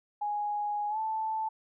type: tone with pitch glide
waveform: sine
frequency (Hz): 830 to 878.3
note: G#5 to A5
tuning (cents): -1 to -3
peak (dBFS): -29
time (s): 0.21-1.49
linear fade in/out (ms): 10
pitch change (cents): +98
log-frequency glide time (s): 0.89-0.98
effects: none